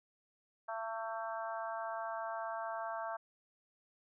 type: harmonic tone with a mistuned harmonic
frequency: 224.7 Hz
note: A3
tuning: 37 cents sharp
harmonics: 3 / 4 / 5 / 6 / 7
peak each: -41 / -43 / -45 / -47 / -48 dBFS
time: 0.68-3.17 s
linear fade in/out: 10 ms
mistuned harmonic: 6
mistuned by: -19 cents
effects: none